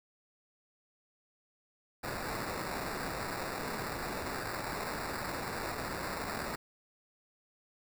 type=noise with sample-and-hold; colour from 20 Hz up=white; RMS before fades=-38 dBFS; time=2.03-6.56 s; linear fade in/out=10 ms; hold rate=3150 Hz; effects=none